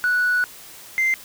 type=tone pair in turn; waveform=sine; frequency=1475 / 2084 Hz; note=F#6 / C7; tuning=-6 / -7 cents; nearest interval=tritone; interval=599 cents; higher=second; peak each=-15 dBFS; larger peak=neither; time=0.04-0.44 / 0.98-1.14 s; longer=first; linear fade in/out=0 ms; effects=tanh soft clip ceiling -14 dBFS + white hiss -42 dBFS RMS until 1.24 s